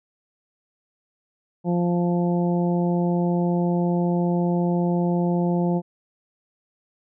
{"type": "harmonic tone", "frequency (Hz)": 174.61, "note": "F3", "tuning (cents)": 0, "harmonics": [1, 2, 3, 4, 5], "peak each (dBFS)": [-20, -26, -30, -32, -34], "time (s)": [1.64, 5.82], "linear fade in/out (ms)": 50, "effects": []}